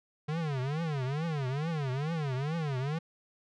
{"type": "tone with vibrato", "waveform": "square", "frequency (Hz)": 146.2, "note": "D3", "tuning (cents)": -7, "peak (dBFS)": -31, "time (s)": [0.28, 2.99], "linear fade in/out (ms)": 10, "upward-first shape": "triangle", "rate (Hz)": 2.3, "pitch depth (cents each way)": 280, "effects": ["low-pass 4000 Hz 12 dB/octave"]}